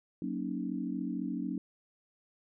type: chord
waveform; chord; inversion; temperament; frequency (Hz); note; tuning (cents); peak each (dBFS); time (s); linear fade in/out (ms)
sine; D# minor seventh; first; equal; 185 / 233.1 / 277.2 / 311.1; F#3 / A#3 / C#4 / D#4; 0 / 0 / 0 / 0; -38 / -38 / -37 / -40; 0.22-1.58; 2
effects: none